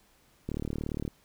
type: click train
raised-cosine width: 3 ms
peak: -20 dBFS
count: 23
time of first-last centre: 0.49-1.078 s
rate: 37.4 Hz
effects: pink hiss -64 dBFS RMS until 1.24 s